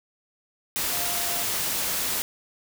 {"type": "tone in noise", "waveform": "sine", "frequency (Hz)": 698.5, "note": "F5", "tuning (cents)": 0, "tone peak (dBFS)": -36, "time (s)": [0.93, 1.43], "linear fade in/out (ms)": 0, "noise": "white", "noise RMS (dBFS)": -27, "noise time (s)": [0.76, 2.22], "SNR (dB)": -12, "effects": []}